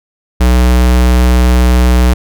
square tone, 61.74 Hz, B1, in tune, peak -6 dBFS, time 0.4-2.14 s, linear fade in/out 10 ms, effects none

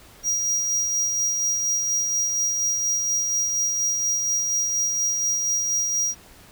square tone with tremolo, 5730 Hz, F8, 44 cents sharp, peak -20 dBFS, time 0.23-6.15 s, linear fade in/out 50 ms, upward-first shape sine, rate 4.2 Hz, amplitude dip 30%, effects pink hiss -49 dBFS RMS until 6.51 s

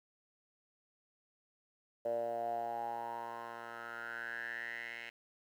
10% pulse tone with band-pass filter sweep, 117.1 Hz, A#2, 8 cents sharp, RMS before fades -41 dBFS, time 2.05-5.1 s, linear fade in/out 5 ms, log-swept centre 570 to 2300 Hz, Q 7.9, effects 11-bit

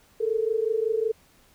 sine tone pair together, 432 / 457.4 Hz, A4 / A#4, -32 / -33 cents, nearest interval minor second, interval 99 cents, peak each -25 / -25 dBFS, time 0.2-1.12 s, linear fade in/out 10 ms, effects pink hiss -59 dBFS RMS until 1.54 s

